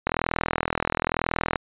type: click train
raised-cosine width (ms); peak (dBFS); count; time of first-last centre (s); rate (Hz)
0.5; -7; 62; 0.07-1.558; 41
effects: resampled to 8000 Hz